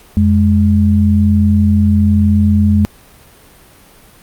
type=tone pair together; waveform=sine; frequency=87.75 / 208.7 Hz; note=F2 / G#3; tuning=+9 / +9 cents; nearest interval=octave + minor third; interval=1500 cents; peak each=-10 dBFS; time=0.17-2.85 s; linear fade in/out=0 ms; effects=pink hiss -43 dBFS RMS until 4.22 s + Opus 48 kbps